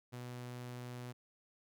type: tone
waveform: sawtooth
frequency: 123.2 Hz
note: B2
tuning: 4 cents flat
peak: -40 dBFS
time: 0.12-1.13 s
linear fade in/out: 20 ms
effects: none